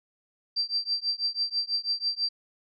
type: tone with tremolo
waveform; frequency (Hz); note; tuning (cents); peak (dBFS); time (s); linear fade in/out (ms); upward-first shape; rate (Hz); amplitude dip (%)
sine; 4699; D8; 0; -22; 0.56-2.29; 10; triangle; 6.1; 100
effects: none